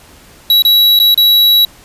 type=tone with dropouts; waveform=square; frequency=3900 Hz; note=B7; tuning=23 cents flat; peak=-6 dBFS; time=0.5-1.65 s; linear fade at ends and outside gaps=2 ms; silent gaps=0.622-0.65 / 0.991-0.999 / 1.144-1.176 s; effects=pink hiss -41 dBFS RMS until 1.84 s + resampled to 32000 Hz